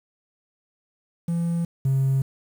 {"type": "tone pair in turn", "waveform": "triangle", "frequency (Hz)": [169.5, 134.53], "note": ["E3", "C3"], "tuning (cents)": [49, 49], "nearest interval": "major third", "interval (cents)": 400, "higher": "first", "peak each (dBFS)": [-19, -15], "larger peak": "second", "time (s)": [[1.28, 1.65], [1.85, 2.22]], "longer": "neither", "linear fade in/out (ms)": 5, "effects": ["tanh soft clip ceiling -14 dBFS", "8-bit"]}